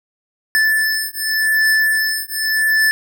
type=beating tone pair; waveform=square; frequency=1752 / 1752.87 Hz; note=A6 / A6; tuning=-8 / -7 cents; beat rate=0.87 Hz; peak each=-18 dBFS; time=0.55-2.91 s; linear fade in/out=0 ms; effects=none